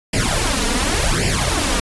pink noise with flanger, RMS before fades -18 dBFS, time 0.13-1.8 s, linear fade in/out 5 ms, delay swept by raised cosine 0.39 to 4.29 ms, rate 0.89 Hz, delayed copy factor +0.8, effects resampled to 24000 Hz

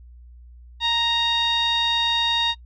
sawtooth tone with low-pass filter, 932.3 Hz, A#5, in tune, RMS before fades -21 dBFS, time 0.8-2.55 s, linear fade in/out 50 ms, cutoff 3700 Hz, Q 8.4, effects noise-tail reverb RT60 0.1 s tail -25 dB re dry + added 60 Hz sine -42 dBFS peak until 2.65 s

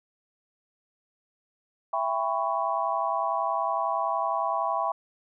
sine chord, C# half-diminished seventh, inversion first, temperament just, 665.2 / 798.3 / 997.9 / 1108.7 Hz, E5 / G5 / B5 / C#6, +16 / +31 / +18 / 0 cents, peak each -30 dBFS, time 1.93-4.92 s, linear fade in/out 5 ms, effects none

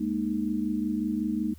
sine chord, Ab suspended second, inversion none, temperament equal with one note detuned, 207.7 / 233.1 / 308.6 Hz, Ab3 / Bb3 / Eb4, 0 / 0 / -14 cents, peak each -30 dBFS, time 0-1.54 s, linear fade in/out 10 ms, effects added 79 Hz sine -46 dBFS peak until 1.58 s + white hiss -61 dBFS RMS until 1.58 s

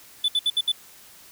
triangle tone bursts, 3487 Hz, A7, 16 cents flat, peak -17 dBFS, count 5, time 0.24-0.719 s, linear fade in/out 5 ms, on 43 ms, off 66 ms, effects white hiss -49 dBFS RMS until 1.31 s

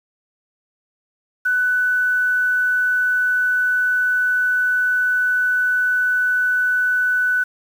sine tone with quantisation, 1493 Hz, F#6, 15 cents sharp, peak -15 dBFS, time 1.45-7.44 s, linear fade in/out 10 ms, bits 7, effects none

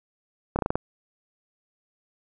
slowing click train, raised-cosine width 1 ms, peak -10 dBFS, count 6, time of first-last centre 0.56-0.756 s, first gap 29 ms, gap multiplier 1.15, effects none

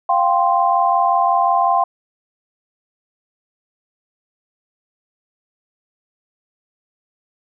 sine chord, F suspended second, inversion none, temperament equal, 698.5 / 784 / 1046.5 Hz, F5 / G5 / C6, 0 / 0 / 0 cents, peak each -17 dBFS, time 0.09-1.84 s, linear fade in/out 5 ms, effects none

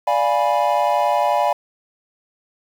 triangle chord, D diminished seventh, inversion none, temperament equal with one note detuned, 587.3 / 698.5 / 830.6 / 983.2 Hz, D5 / F5 / Ab5 / Cb6, 0 / 0 / 0 / -8 cents, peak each -19 / -19 / -18 / -20 dBFS, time 0.07-1.53 s, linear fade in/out 5 ms, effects 7-bit

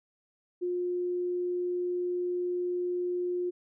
sine tone, 356.4 Hz, F4, 35 cents sharp, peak -28 dBFS, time 0.61-3.51 s, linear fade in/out 20 ms, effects none

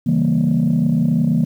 sine chord, C# diminished seventh, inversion none, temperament equal, 138.59 / 164.81 / 196 / 233.1 Hz, C#3 / E3 / G3 / Bb3, 0 / 0 / 0 / 0 cents, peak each -21 / -16 / -21 / -16 dBFS, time 0.06-1.45 s, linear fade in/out 10 ms, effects tanh soft clip ceiling -8 dBFS + 8-bit

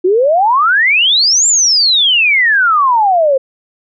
sine exponential two-way sweep, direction up then down, 349.2 to 7459 to 517 Hz, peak -7 dBFS, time 0.04-3.38 s, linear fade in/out 10 ms, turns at 1.47 s, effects none

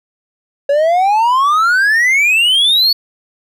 triangle exponential sweep, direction up, 554.4 to 4483 Hz, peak -7 dBFS, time 0.69-2.93 s, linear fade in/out 5 ms, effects none

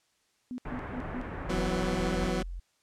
sine tone bursts, 249.6 Hz, B3, 19 cents sharp, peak -34 dBFS, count 4, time 0.51-1.214 s, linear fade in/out 0 ms, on 71 ms, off 140 ms
pink low-pass noise, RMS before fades -38 dBFS, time 0.65-2.3 s, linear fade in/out 5 ms, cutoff 1900 Hz, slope 24 dB/octave
sine tone, 43.89 Hz, F1, 9 cents sharp, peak -35 dBFS, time 1.46-2.6 s, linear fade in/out 10 ms
20% pulse chord, E suspended second, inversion none, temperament equal with one note detuned, 164.81 / 185 / 250.7 Hz, E3 / F#3 / B3, 0 / 0 / +26 cents, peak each -30 / -26 / -30 dBFS, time 1.49-2.43 s, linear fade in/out 10 ms
effects white hiss -71 dBFS RMS until 2.82 s + low-pass 8000 Hz 12 dB/octave

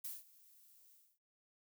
violet noise with ADSR envelope, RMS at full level -43 dBFS, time 0.04-1.19 s, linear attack 8 ms, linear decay 180 ms, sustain -22 dB, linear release 270 ms, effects noise-tail reverb RT60 0.1 s tail -23 dB re dry

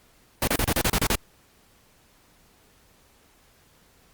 pink noise bursts, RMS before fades -22 dBFS, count 9, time 0.42-1.154 s, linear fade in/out 2 ms, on 54 ms, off 31 ms, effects pink hiss -59 dBFS RMS until 4.13 s + Opus 48 kbps

